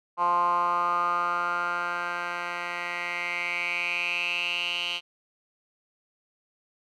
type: tone with band-pass filter sweep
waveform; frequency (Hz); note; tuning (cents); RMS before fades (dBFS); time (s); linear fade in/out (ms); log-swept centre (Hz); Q
10% pulse; 174.61; F3; 0; -28; 0.17-5.01; 50; 1000 to 3100; 6.8
effects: none